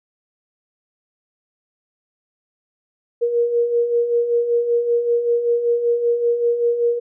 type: beating tone pair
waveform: sine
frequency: 469.5 / 474.7 Hz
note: A#4 / A#4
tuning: +12 / +31 cents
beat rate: 5.2 Hz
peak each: -24 / -16 dBFS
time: 3.21-7 s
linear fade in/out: 20 ms
effects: none